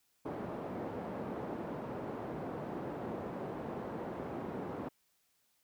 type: band-pass noise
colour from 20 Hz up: pink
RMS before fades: -41 dBFS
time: 0.25-4.89 s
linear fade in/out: 10 ms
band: 190 to 760 Hz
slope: 12 dB/octave
effects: white hiss -75 dBFS RMS until 5.63 s